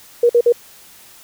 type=tone bursts; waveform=sine; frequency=476.3 Hz; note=A#4; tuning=37 cents sharp; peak=-8 dBFS; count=3; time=0.23-0.524 s; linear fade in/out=5 ms; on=64 ms; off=51 ms; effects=white hiss -44 dBFS RMS until 1.23 s